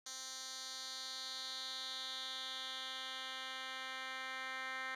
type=tone with band-pass filter sweep; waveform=10% pulse; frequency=261.6 Hz; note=C4; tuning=in tune; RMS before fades=-45 dBFS; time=0.06-4.95 s; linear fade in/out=5 ms; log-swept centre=5600 to 2100 Hz; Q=3; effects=none